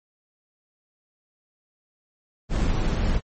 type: noise with sample-and-hold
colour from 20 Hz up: brown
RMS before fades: -22 dBFS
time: 2.49-3.21 s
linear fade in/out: 50 ms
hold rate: 4900 Hz
effects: MP3 32 kbps